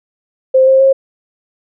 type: tone with pitch steps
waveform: sine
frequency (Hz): 523.3 / 530.6 / 538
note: C5 / C5 / C5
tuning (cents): 0 / +24 / +48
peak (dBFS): -5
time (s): 0.54-0.93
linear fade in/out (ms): 10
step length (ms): 130
effects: none